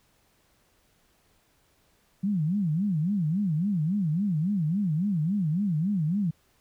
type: tone with vibrato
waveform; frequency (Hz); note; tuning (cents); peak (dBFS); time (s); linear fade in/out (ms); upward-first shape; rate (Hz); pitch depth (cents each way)
sine; 177.2; F3; +25; -23; 2.23-6.31; 10; sine; 3.6; 290
effects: pink hiss -66 dBFS RMS until 6.6 s